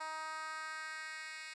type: tone with high-pass filter sweep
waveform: 10% pulse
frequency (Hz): 314.2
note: D#4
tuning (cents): +17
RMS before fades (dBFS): -44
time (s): 0-1.54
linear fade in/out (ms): 10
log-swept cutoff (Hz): 910 to 2400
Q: 2.1
effects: resampled to 22050 Hz